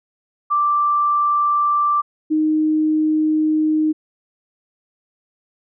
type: tone pair in turn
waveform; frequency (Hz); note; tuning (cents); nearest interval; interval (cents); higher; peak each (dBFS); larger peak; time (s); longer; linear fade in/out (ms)
sine; 1174.7 / 310; D6 / D#4; 0 / -6; octave + major seventh; 2306; first; -14; neither; 0.5-2.02 / 2.3-3.93; second; 20
effects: none